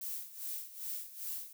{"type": "noise with tremolo", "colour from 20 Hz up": "violet", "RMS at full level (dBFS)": -39, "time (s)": [0.01, 1.53], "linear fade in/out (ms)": 5, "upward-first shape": "sine", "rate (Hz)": 2.5, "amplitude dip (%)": 80, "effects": []}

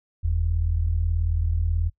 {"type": "tone pair together", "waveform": "sine", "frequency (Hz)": [43.93, 82.41], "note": ["F1", "E2"], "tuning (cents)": [11, 0], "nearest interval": "major seventh", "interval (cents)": 1089, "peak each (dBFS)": [-24, -22], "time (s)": [0.23, 1.9], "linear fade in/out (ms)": 20, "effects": ["noise-tail reverb RT60 0.1 s tail -22 dB re dry"]}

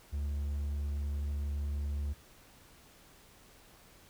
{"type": "tone", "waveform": "triangle", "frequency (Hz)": 72, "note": "D2", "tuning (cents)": -34, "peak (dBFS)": -30, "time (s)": [0.12, 2.14], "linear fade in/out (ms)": 20, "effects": ["pink hiss -59 dBFS RMS until 4.09 s"]}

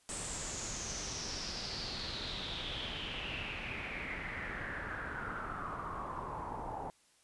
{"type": "noise with low-pass filter sweep", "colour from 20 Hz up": "pink", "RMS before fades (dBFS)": -41, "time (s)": [0.09, 6.9], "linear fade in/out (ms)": 0, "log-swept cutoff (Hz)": [8300, 830], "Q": 6.1, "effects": ["white hiss -68 dBFS RMS until 7.23 s", "resampled to 24000 Hz"]}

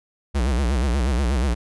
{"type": "tone with vibrato", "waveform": "square", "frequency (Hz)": 64.3, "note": "C2", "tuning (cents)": -30, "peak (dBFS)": -19, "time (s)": [0.34, 1.55], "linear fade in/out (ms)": 20, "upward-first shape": "sine", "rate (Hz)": 8.3, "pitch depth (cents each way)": 190, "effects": ["resampled to 24000 Hz"]}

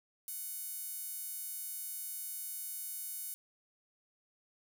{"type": "tone with high-pass filter", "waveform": "sawtooth", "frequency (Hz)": 740, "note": "F#5", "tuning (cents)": 0, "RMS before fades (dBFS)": -42, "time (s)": [0.28, 3.34], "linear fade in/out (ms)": 0, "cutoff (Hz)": 11000, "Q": 1.2, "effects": []}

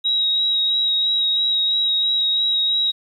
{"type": "tone with vibrato", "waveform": "sine", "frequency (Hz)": 3820, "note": "A#7", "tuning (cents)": 42, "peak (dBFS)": -16, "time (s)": [0.04, 2.92], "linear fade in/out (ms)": 20, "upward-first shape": "sine", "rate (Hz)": 3, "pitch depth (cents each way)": 17, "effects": ["9-bit"]}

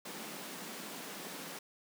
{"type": "high-pass noise", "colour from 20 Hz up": "pink", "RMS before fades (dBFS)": -45, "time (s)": [0.05, 1.59], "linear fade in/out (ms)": 5, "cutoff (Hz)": 170, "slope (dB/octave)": 48, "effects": []}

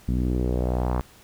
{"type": "tone with low-pass filter sweep", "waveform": "sawtooth", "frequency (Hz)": 61.74, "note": "B1", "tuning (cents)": 0, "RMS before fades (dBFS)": -24, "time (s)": [0.08, 1.01], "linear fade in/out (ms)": 0, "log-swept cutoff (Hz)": [220, 1100], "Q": 2.2, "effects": ["pink hiss -52 dBFS RMS until 1.23 s"]}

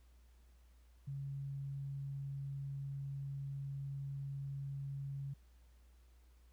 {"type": "tone", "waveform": "sine", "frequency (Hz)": 138.59, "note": "C#3", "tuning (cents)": 0, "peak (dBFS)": -40, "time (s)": [1.07, 5.34], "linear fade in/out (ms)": 10, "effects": ["added 60 Hz sine -61 dBFS peak until 6.52 s", "pink hiss -75 dBFS RMS until 6.52 s"]}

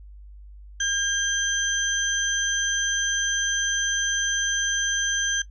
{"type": "tone cluster", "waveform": "sine", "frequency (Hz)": [1610, 3198, 6130], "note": ["G6", "G7", "G8"], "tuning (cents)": [46, 34, -40], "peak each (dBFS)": -26, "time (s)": [0.8, 5.42], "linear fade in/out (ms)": 5, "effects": ["noise-tail reverb RT60 0.1 s tail -17 dB re dry", "added 50 Hz sine -41 dBFS peak until 5.5 s"]}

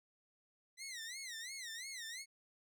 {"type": "tone with vibrato", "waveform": "15% pulse", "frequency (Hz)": 1975.5, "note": "B6", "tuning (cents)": 0, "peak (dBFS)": -38, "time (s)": [0.77, 2.26], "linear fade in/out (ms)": 50, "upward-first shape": "sine", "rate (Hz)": 2.9, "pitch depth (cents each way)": 180, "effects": []}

